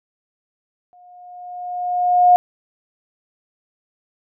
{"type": "tone with exponential growth", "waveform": "sine", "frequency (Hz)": 717, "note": "F5", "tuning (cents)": 45, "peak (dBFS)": -6, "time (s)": [0.93, 2.36], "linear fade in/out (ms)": 0, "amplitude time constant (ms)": 310, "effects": []}